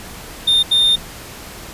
triangle tone bursts at uneven times, 3631 Hz, A#7, 46 cents flat, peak -9 dBFS, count 2, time 0.47-0.63 / 0.71-0.96 s, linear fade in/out 10 ms, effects pink hiss -34 dBFS RMS until 1.73 s + resampled to 32000 Hz

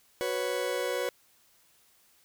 40% pulse chord, F# suspended fourth, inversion none, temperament just, 370 / 493.3 / 555 Hz, F#4 / B4 / C#5, 0 / -2 / +2 cents, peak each -35 / -31 / -33 dBFS, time 0.21-1.09 s, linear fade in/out 0 ms, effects white hiss -64 dBFS RMS until 2.24 s

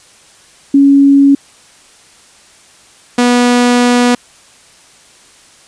sine / sawtooth tone pair in turn, 278.6 / 244 Hz, C#4 / B3, +9 / -21 cents, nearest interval major second, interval 230 cents, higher first, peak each -3 dBFS, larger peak neither, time 0.74-1.35 / 3.18-4.15 s, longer second, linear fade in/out 5 ms, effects white hiss -43 dBFS RMS until 5.67 s + resampled to 22050 Hz

